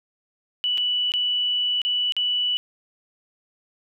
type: tone with dropouts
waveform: sine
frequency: 2960 Hz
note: F#7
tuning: in tune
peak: -20 dBFS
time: 0.64-2.57 s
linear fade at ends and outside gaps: 0 ms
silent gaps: 0.775-0.78 / 1.119-1.138 / 1.817-1.85 / 2.122-2.166 s
effects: none